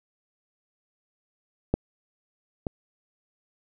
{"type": "clicks", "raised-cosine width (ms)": 2, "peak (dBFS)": [-8, -15], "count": 2, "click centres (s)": [1.74, 2.668], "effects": []}